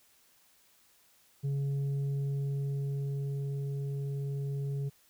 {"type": "tone with frequency modulation", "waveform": "sine", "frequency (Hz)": 139.4, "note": "C#3", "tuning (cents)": 10, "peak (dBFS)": -30, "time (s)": [1.43, 4.9], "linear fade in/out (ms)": 20, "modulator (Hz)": 279, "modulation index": 0.37, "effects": ["white hiss -65 dBFS RMS until 5.09 s"]}